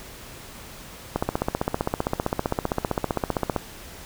click train, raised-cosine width 1 ms, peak -8 dBFS, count 38, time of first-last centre 1.16-3.563 s, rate 15.4 Hz, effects pink hiss -42 dBFS RMS until 4.05 s

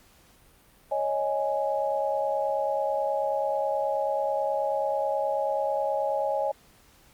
sine chord, C# suspended second, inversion none, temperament just, 554.4 / 623.7 / 831.5 Hz, C#5 / D#5 / G#5, 0 / +4 / +2 cents, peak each -28 / -29 / -29 dBFS, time 0.91-6.52 s, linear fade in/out 10 ms, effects pink hiss -58 dBFS RMS until 7.13 s + Opus 48 kbps

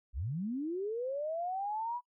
sine linear sweep, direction up, 46.59 to 987.8 Hz, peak -33 dBFS, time 0.13-2.01 s, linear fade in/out 50 ms, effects noise-tail reverb RT60 0.1 s tail -26 dB re dry

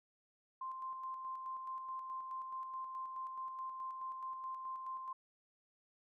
sine tone with tremolo, 1046.5 Hz, C6, in tune, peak -40 dBFS, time 0.61-5.13 s, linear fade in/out 5 ms, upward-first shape square, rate 4.7 Hz, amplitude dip 35%, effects none

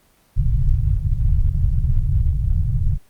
pink low-pass noise, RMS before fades -17 dBFS, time 0.36-2.98 s, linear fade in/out 20 ms, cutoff 140 Hz, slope 48 dB/octave, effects pink hiss -57 dBFS RMS until 3.09 s + Opus 24 kbps

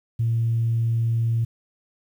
sine tone, 115 Hz, A#2, 23 cents flat, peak -18 dBFS, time 0.19-1.45 s, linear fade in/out 10 ms, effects tanh soft clip ceiling -14 dBFS + 9-bit

